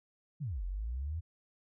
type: exponential two-way sweep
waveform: sine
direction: down then up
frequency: 168.7 to 43.11 to 86.2 Hz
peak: -34 dBFS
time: 0.4-1.21 s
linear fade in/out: 20 ms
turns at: 0.64 s
effects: none